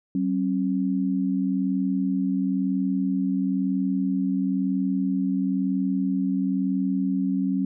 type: tone pair together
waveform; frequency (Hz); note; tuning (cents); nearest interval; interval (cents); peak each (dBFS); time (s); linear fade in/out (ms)
sine; 190 / 271; F#3 / C#4; +46 / -39; tritone; 615; -24; 0.15-7.65; 2
effects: none